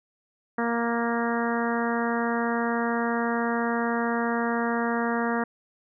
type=harmonic tone; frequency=233.9 Hz; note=A#3; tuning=6 cents sharp; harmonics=1 / 2 / 3 / 4 / 5 / 6 / 7 / 8; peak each=-27 / -30 / -32 / -33 / -34 / -35 / -35 / -36 dBFS; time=0.58-5.44 s; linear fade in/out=5 ms; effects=none